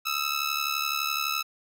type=ring-modulated tone; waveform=15% pulse; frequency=1305 Hz; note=E6; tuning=18 cents flat; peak=-17 dBFS; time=0.05-1.43 s; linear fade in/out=20 ms; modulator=35.9 Hz; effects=none

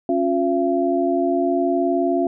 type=tone cluster; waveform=sine; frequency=275.6 / 355 / 678 Hz; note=C#4 / F4 / E5; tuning=-10 / +28 / +49 cents; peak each=-21 dBFS; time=0.09-2.27 s; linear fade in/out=2 ms; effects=none

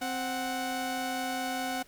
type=tone pair together; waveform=sawtooth; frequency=261.6 / 740 Hz; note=C4 / F#5; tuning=0 / 0 cents; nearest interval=octave + tritone; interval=1800 cents; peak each=-31 / -29 dBFS; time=0.01-1.83 s; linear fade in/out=10 ms; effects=pink hiss -58 dBFS RMS until 1.87 s

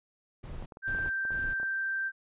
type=noise bursts; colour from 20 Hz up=brown; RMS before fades=-40 dBFS; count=3; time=0.43-1.54 s; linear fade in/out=10 ms; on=230 ms; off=210 ms
type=clicks; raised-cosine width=1 ms; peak=-32 dBFS; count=10; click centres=0.624 / 0.722 / 0.771 / 0.949 / 0.988 / 1.061 / 1.252 / 1.306 / 1.6 / 1.631 s
type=tone; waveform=sine; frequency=1568 Hz; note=G6; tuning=in tune; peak=-29 dBFS; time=0.82-2.12 s; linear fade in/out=50 ms
effects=resampled to 8000 Hz

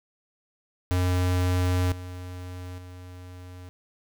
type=tone with level steps; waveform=square; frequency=90.4 Hz; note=F#2; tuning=40 cents flat; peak=-22 / -36 / -41 dBFS; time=0.91-3.69 s; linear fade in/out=0 ms; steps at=1.92 / 2.78 s; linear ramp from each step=2 ms; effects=none

